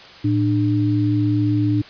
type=tone pair together; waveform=sine; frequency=111.9 / 298.7 Hz; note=A2 / D4; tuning=+30 / +29 cents; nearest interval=octave + perfect fourth; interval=1699 cents; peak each=-18 dBFS; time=0.24-1.82 s; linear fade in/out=10 ms; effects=white hiss -41 dBFS RMS until 1.89 s + resampled to 11025 Hz